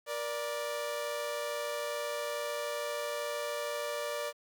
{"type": "tone pair together", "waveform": "sawtooth", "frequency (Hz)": [474.3, 587.3], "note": ["A#4", "D5"], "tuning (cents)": [30, 0], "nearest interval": "major third", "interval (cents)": 370, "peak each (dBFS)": [-36, -31], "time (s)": [0.06, 4.33], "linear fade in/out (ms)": 50, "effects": ["10-bit"]}